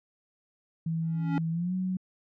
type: tone with pitch glide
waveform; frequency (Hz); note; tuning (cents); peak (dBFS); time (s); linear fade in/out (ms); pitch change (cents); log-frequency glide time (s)
sine; 163.3 to 185.43; E3 to F#3; -16 to +4; -27; 0.86-1.97; 5; +220; 1.51-1.74
type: tone with exponential growth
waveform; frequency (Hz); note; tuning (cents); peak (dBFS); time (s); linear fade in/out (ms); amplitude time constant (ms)
square; 280; C#4; +18; -25; 1.02-1.38; 1; 77
effects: low-pass 2000 Hz 12 dB/octave